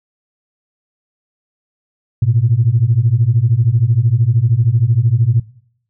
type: beating tone pair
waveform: sine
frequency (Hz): 109.4 / 122.4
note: A2 / B2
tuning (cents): -9 / -15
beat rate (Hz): 13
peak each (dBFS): -12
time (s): 2.22-5.4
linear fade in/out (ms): 5
effects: noise-tail reverb RT60 0.7 s tail -22 dB re dry + tanh soft clip ceiling -2 dBFS